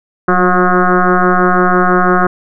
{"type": "tone with frequency modulation", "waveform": "sine", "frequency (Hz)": 540, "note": "C#5", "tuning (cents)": -45, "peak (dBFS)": -7, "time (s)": [0.28, 2.27], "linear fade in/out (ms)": 5, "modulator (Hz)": 181, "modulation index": 5.3, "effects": []}